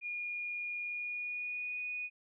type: tone with pitch glide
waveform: sine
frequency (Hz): 2432 to 2475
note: D#7 to D#7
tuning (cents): -40 to -10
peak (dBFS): -36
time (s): 0.01-2.1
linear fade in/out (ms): 50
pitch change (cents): +30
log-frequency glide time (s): 0.84-1.85
effects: none